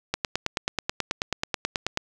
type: click train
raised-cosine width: 0.2 ms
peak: -7 dBFS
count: 18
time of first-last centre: 0.14-1.974 s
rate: 9.27 Hz
effects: none